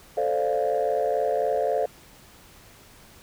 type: chord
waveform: sine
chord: D minor seventh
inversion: second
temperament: equal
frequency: 440 / 523.3 / 587.3 / 698.5 Hz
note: A4 / C5 / D5 / F5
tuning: 0 / 0 / 0 / 0 cents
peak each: -26 dBFS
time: 0.17-1.86 s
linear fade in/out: 5 ms
effects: tanh soft clip ceiling -15 dBFS + pink hiss -51 dBFS RMS until 3.22 s